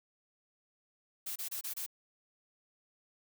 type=noise bursts; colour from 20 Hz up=blue; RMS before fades=-39 dBFS; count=5; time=1.26-1.864 s; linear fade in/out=10 ms; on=100 ms; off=26 ms; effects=none